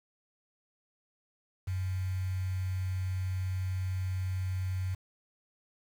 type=tone with quantisation; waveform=sine; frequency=93.1 Hz; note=F#2; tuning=11 cents sharp; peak=-30 dBFS; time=1.67-4.95 s; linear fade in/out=10 ms; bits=8; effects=none

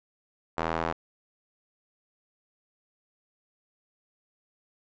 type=tone with band-pass filter; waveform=square; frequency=40.94 Hz; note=E1; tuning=11 cents flat; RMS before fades=-30 dBFS; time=0.57-0.93 s; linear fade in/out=10 ms; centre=960 Hz; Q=1.1; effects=resampled to 16000 Hz

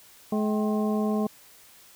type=harmonic tone with a mistuned harmonic; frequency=212.8 Hz; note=G#3; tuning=42 cents sharp; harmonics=1 / 2 / 3 / 4 / 5; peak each=-24 / -30 / -34 / -36 / -38 dBFS; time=0.32-1.27 s; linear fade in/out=5 ms; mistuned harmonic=4; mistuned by=-150 cents; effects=white hiss -53 dBFS RMS until 1.95 s

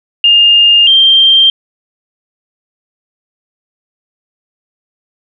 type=tone pair in turn; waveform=sine; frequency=2820 / 3165 Hz; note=F7 / G7; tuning=+16 / +16 cents; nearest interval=major second; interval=200 cents; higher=second; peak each=-3 dBFS; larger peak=neither; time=0.24-0.87 / 0.87-1.5 s; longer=neither; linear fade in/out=2 ms; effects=none

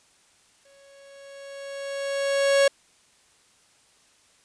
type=tone with exponential growth; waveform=45% pulse; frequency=554.4 Hz; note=C#5; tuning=in tune; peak=-15 dBFS; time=0.65-2.68 s; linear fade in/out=5 ms; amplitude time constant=440 ms; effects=white hiss -60 dBFS RMS until 4.44 s + resampled to 22050 Hz

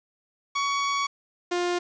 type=tone pair in turn; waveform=sawtooth; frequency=1123 / 352.9 Hz; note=C#6 / F4; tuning=+22 / +18 cents; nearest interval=octave + minor sixth; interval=2004 cents; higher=first; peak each=-20 dBFS; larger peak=neither; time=0.55-1.07 / 1.51-1.79 s; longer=first; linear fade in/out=10 ms; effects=resampled to 16000 Hz + 8-bit

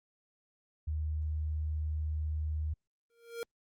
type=tone; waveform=sine; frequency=77 Hz; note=D#2; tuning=17 cents flat; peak=-31 dBFS; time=0.87-2.74 s; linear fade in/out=10 ms
type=tone with exponential growth; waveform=square; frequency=466.2 Hz; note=A#4; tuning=in tune; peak=-34 dBFS; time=3.1-3.43 s; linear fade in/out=0 ms; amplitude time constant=71 ms
effects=Opus 48 kbps

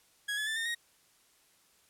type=tone with pitch steps; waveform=30% pulse; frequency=1661.2 / 1712.8 / 1766.1 / 1821 / 1877.6 Hz; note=G#6 / A6 / A6 / A#6 / A#6; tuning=0 / -47 / +6 / -41 / +12 cents; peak=-29 dBFS; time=0.28-0.75 s; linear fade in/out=10 ms; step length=94 ms; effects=white hiss -66 dBFS RMS until 1.89 s + low-pass 12000 Hz 12 dB/octave

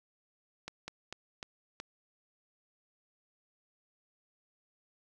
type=slowing click train; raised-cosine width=0.2 ms; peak=-23 dBFS; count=5; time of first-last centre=0.68-1.801 s; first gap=200 ms; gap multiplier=1.23; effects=none

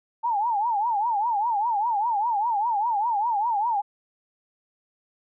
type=tone with vibrato; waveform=sine; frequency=880 Hz; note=A5; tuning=in tune; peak=-21 dBFS; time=0.23-3.82 s; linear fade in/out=20 ms; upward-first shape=triangle; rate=5 Hz; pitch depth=200 cents each way; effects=none

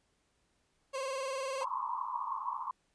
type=tone with vibrato; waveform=30% pulse; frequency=534 Hz; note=C5; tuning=35 cents sharp; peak=-32 dBFS; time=0.93-1.65 s; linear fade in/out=20 ms; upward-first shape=square; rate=20 Hz; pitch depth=49 cents each way
type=band-pass noise; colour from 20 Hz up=white; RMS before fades=-37 dBFS; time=1.61-2.71 s; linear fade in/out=2 ms; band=930 to 1100 Hz; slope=96 dB/octave
effects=pink hiss -75 dBFS RMS until 2.94 s + resampled to 22050 Hz

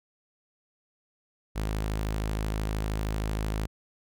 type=tone; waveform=sawtooth; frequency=53 Hz; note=G#1; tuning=36 cents sharp; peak=-24 dBFS; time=1.55-3.67 s; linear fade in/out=20 ms; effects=none

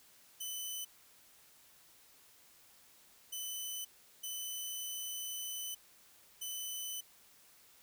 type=tone bursts at uneven times; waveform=10% pulse; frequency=3012 Hz; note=F#7; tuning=30 cents sharp; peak=-31 dBFS; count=4; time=0.4-0.85 / 3.32-3.85 / 4.23-5.75 / 6.41-7.01 s; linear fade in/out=10 ms; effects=white hiss -63 dBFS RMS until 7.82 s

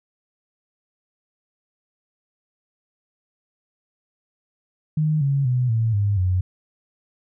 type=tone with pitch steps; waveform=sine; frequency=154.2 / 138.97 / 125.25 / 112.88 / 101.73 / 91.69 Hz; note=D#3 / C#3 / B2 / A2 / G#2 / F#2; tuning=-15 / +5 / +25 / +45 / -35 / -15 cents; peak=-17 dBFS; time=4.97-6.41 s; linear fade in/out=5 ms; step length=240 ms; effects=none

